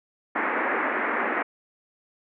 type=band-pass noise; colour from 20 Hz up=white; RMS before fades=-26 dBFS; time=0.35-1.43 s; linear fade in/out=10 ms; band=230 to 2100 Hz; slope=48 dB/octave; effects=none